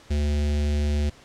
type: tone with notch filter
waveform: square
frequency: 73.42 Hz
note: D2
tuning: in tune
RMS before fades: -23 dBFS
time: 0.1-1.1 s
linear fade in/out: 10 ms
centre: 1100 Hz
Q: 0.64
effects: pink hiss -51 dBFS RMS until 1.24 s + low-pass 7000 Hz 12 dB/octave